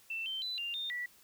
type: tone with pitch steps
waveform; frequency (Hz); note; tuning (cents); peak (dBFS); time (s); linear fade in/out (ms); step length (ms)
sine; 2675 / 3109 / 3995 / 2793 / 3640 / 1952; E7 / G7 / B7 / F7 / A#7 / B6; +25 / -15 / +19 / -1 / -42 / -21; -35; 0.1-1.06; 5; 160
effects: white hiss -62 dBFS RMS until 1.23 s